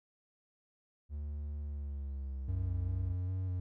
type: tone with pitch glide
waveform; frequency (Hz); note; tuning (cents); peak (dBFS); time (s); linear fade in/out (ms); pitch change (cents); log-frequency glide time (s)
triangle; 73.42 to 64.29; D2 to C2; 0 to -30; -35; 1.09-3.16; 50; -230; 1.61-2.66
type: tone with vibrato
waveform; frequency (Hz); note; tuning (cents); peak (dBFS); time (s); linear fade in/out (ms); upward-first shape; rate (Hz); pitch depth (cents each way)
triangle; 92.1; F#2; -7; -31; 2.48-3.6; 5; square; 2.5; 23
effects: none